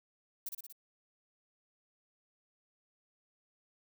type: noise with echo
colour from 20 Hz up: violet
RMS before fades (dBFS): -39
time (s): 0.46-0.49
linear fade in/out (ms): 5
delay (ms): 59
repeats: 4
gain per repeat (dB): -3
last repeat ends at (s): 0.726
effects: none